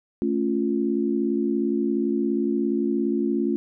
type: chord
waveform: sine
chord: A augmented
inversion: none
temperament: equal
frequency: 220 / 277.2 / 349.2 Hz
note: A3 / C#4 / E#4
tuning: 0 / 0 / 0 cents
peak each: -25 dBFS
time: 0.22-3.56 s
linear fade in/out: 0 ms
effects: none